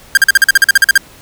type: tone bursts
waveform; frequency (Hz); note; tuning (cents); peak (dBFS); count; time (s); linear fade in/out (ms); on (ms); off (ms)
45% pulse; 1600; G6; +35; -3; 13; 0.15-0.977; 2; 23; 44
effects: pink hiss -40 dBFS RMS until 1.21 s